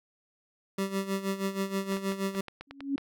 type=tone with tremolo; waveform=25% pulse; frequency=194.6 Hz; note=G3; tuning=12 cents flat; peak=-23 dBFS; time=0.78-2.41 s; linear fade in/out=5 ms; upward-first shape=sine; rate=6.3 Hz; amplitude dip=75%
type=clicks; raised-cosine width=0.3 ms; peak=-25 dBFS; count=9; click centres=1.923 / 1.969 / 2.12 / 2.35 / 2.483 / 2.61 / 2.71 / 2.806 / 2.98 s
type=tone with exponential growth; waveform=sine; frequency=277.2 Hz; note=C#4; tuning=in tune; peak=-23 dBFS; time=2.67-2.96 s; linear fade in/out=5 ms; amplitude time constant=63 ms
effects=none